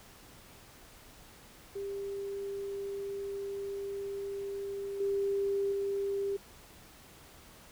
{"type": "tone with level steps", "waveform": "sine", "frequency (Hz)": 397, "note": "G4", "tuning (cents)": 22, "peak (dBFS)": [-35, -28, -30], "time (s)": [1.75, 6.37], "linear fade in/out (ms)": 10, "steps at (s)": [5, 5.72], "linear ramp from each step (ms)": 5, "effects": ["pink hiss -55 dBFS RMS until 7.71 s"]}